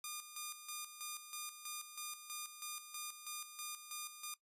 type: tone with tremolo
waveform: 5% pulse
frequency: 1210 Hz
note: D#6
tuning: 49 cents flat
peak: -31 dBFS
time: 0.04-4.34 s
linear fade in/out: 2 ms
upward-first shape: square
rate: 3.1 Hz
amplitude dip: 65%
effects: noise-tail reverb RT60 0.1 s tail -17 dB re dry + resampled to 32000 Hz